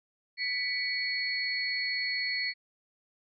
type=tone cluster; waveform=sine; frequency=1980 / 2244 / 4373 Hz; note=B6 / C#7 / C#8; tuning=+4 / +21 / -24 cents; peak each=-33 / -34 / -33 dBFS; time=0.37-2.54 s; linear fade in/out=50 ms; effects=none